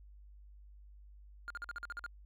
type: tone bursts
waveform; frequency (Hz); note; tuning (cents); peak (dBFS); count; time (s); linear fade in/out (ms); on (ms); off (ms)
triangle; 1412; F6; +19; -37; 9; 1.48-2.063; 0; 23; 47
effects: added 50 Hz sine -53 dBFS peak until 2.25 s